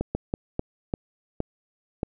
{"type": "slowing click train", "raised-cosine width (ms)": 2, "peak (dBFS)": -12, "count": 7, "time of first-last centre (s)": [0.01, 2.031], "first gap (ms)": 140, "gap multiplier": 1.35, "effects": []}